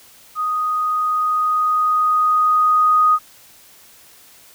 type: tone with level ramp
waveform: sine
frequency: 1244.5 Hz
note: D#6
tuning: in tune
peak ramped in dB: -18 to -10 dBFS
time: 0.35-3.19 s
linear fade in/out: 50 ms
effects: white hiss -47 dBFS RMS until 4.54 s